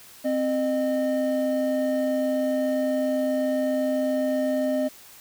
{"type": "tone pair together", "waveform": "triangle", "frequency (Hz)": [261.6, 610.8], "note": ["C4", "D#5"], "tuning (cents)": [0, -32], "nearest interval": "octave + minor third", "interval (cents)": 1468, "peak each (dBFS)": [-23, -22], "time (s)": [0.24, 4.89], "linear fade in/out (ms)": 20, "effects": ["white hiss -48 dBFS RMS until 5.2 s"]}